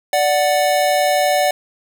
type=tone pair together; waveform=square; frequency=587.3 / 739.3 Hz; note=D5 / F#5; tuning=0 / -2 cents; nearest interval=major third; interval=398 cents; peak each=-17 dBFS; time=0.13-1.51 s; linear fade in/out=2 ms; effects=none